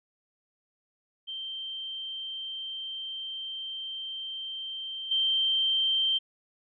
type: tone with level steps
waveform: sine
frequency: 3136 Hz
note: G7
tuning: in tune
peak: -34 / -23 dBFS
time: 1.27-6.19 s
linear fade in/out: 20 ms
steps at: 5.11 s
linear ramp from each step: 5 ms
effects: none